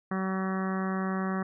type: harmonic tone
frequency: 189.6 Hz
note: F#3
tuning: 43 cents sharp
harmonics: 1 / 2 / 3 / 4 / 5 / 6 / 7 / 8 / 9 / 10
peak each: -29 / -37 / -42 / -40 / -46 / -38 / -42 / -44 / -44 / -45 dBFS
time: 0.11-1.43 s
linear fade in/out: 5 ms
effects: none